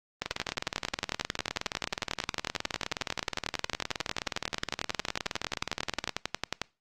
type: two click trains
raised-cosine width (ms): 0.2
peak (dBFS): -11 / -13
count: 72 / 113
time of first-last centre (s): 0.22-6.616 / 0.26-6.093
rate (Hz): 11.1 / 19.2
effects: noise-tail reverb RT60 0.3 s tail -23 dB re dry + Opus 24 kbps